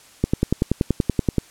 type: click train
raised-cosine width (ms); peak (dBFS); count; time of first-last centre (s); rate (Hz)
3; -4; 13; 0.24-1.383; 10.5
effects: white hiss -49 dBFS RMS until 1.5 s + low-pass 10000 Hz 12 dB/octave